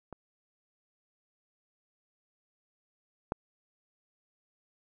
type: clicks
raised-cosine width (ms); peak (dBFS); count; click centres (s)
1; -28 / -16; 2; 0.127 / 3.321
effects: none